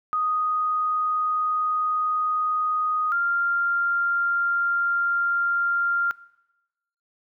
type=tone pair in turn; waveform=sine; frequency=1244.5 / 1392.1 Hz; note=D#6 / F6; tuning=0 / -6 cents; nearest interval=major second; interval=194 cents; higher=second; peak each=-21 / -20 dBFS; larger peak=second; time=0.13-3.12 / 3.12-6.11 s; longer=neither; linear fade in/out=0 ms; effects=noise-tail reverb RT60 1.0 s tail -21 dB re dry